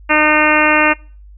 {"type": "harmonic tone", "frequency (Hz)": 304.6, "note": "D#4", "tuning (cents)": -37, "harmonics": [1, 2, 3, 4, 5, 6, 7, 8, 9], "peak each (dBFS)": [-18, -18, -18, -18, -18, -18, -18, -18, -18], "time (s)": [0.09, 0.94], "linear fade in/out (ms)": 20, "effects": ["noise-tail reverb RT60 0.4 s tail -24 dB re dry", "added 50 Hz sine -36 dBFS peak until 1.37 s"]}